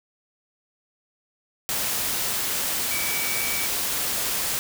sine tone in noise, 2285 Hz, D7, 48 cents flat, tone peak -30 dBFS, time 2.91-3.66 s, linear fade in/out 0 ms, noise white, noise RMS -26 dBFS, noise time 1.69-4.59 s, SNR -7 dB, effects none

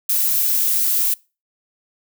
violet noise, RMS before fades -18 dBFS, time 0.09-1.14 s, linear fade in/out 5 ms, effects noise-tail reverb RT60 0.3 s tail -24 dB re dry

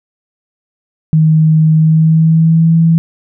sine tone with pitch glide, 157.4 to 164.46 Hz, D#3 to E3, +20 to -4 cents, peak -5 dBFS, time 1.13-2.98 s, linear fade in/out 0 ms, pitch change +76 cents, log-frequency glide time 1.74-2.76 s, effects none

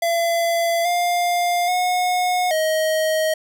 square tone with pitch steps, 677 / 703 / 725 / 630 Hz, E5 / F5 / F#5 / D#5, +46 / +11 / -35 / +21 cents, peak -18 dBFS, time 0.02-3.34 s, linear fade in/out 5 ms, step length 830 ms, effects none

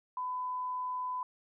sine tone, 1004 Hz, B5, 28 cents sharp, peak -33 dBFS, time 0.17-1.23 s, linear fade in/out 2 ms, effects none

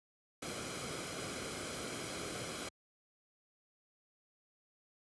pink noise with comb filter, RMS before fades -42 dBFS, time 0.42-2.69 s, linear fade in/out 5 ms, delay 1.1 ms, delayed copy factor -0.55, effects high-pass 80 Hz 12 dB/octave + resampled to 24000 Hz

